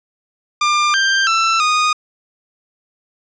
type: tone with pitch steps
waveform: sawtooth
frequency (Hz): 1196 / 1579 / 1334 / 1236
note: D6 / G6 / E6 / D#6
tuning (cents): +31 / +12 / +20 / -12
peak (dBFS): -9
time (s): 0.61-1.93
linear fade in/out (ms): 5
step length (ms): 330
effects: resampled to 16000 Hz + 8-bit